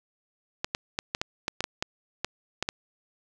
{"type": "clicks", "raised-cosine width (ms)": 0.2, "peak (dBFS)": -10, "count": 12, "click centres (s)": [0.645, 0.749, 0.989, 1.149, 1.215, 1.481, 1.606, 1.641, 1.825, 2.246, 2.626, 2.689], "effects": []}